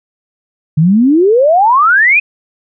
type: exponential sweep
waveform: sine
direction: up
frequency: 147.2 to 2558 Hz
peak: -5 dBFS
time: 0.77-2.2 s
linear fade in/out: 10 ms
effects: none